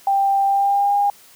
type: tone with pitch glide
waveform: sine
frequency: 789 to 810.2 Hz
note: G5 to G#5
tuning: +11 to -43 cents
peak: -14 dBFS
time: 0.07-1.1 s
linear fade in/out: 2 ms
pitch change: +46 cents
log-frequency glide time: 0.46-0.95 s
effects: white hiss -48 dBFS RMS until 1.35 s + high-pass 100 Hz 12 dB/octave